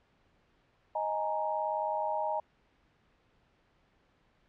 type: chord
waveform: sine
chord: D# suspended fourth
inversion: none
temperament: equal with one note detuned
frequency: 622.3 / 833.5 / 932.3 Hz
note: D#5 / G#5 / A#5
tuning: 0 / +6 / 0 cents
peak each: -34 dBFS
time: 0.95-2.4 s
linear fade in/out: 5 ms
effects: pink hiss -69 dBFS RMS until 4.48 s + low-pass 3000 Hz 12 dB/octave